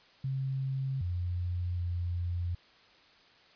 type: tone with pitch steps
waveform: sine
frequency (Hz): 133.9 / 88.6 / 87.4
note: C3 / F2 / F2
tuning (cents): +40 / +25 / +2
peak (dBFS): -30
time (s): 0.24-2.55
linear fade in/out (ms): 5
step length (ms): 770
effects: white hiss -60 dBFS RMS until 3.55 s + resampled to 11025 Hz